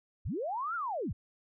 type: linear two-way sweep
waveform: sine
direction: up then down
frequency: 41.2 to 1433 to 41.2 Hz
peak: -32 dBFS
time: 0.25-1.13 s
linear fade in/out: 10 ms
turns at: 0.75 s
effects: none